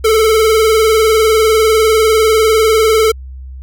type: tone with vibrato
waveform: square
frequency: 440 Hz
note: A4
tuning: in tune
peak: -8 dBFS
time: 0.04-3.12 s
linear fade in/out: 10 ms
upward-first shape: triangle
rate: 20 Hz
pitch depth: 70 cents each way
effects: added 65 Hz sine -26 dBFS peak until 3.62 s